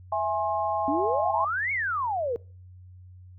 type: chord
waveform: sine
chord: E augmented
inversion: none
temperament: equal with one note detuned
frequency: 659.3 / 830.6 / 1065.4 Hz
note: E5 / G#5 / B#5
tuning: 0 / 0 / +31 cents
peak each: -28 / -27 / -30 dBFS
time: 0.12-1.45 s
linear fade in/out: 5 ms
type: exponential two-way sweep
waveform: sine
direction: up then down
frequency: 270 to 2263 to 449.5 Hz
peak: -25 dBFS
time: 0.88-2.36 s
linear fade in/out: 0 ms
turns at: 1.72 s
effects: noise-tail reverb RT60 0.4 s tail -24 dB re dry + added 91 Hz sine -45 dBFS peak until 3.38 s